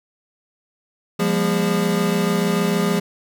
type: tone cluster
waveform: square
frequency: 174.6 / 201.3 / 235.5 / 408.6 Hz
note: F3 / G3 / A#3 / G#4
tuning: 0 / +46 / +18 / -28 cents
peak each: -22 / -23 / -27 / -24 dBFS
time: 1.19-3 s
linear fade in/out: 10 ms
effects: none